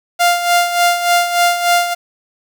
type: tone with tremolo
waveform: sawtooth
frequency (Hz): 699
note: F5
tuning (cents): +1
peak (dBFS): -5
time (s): 0.19-1.95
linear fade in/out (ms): 20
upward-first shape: sine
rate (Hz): 3.4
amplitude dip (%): 65
effects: 7-bit